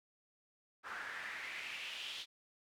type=noise with band-pass filter sweep; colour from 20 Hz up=pink; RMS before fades=-45 dBFS; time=0.83-2.26 s; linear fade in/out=50 ms; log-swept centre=1400 to 3500 Hz; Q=3.7; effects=none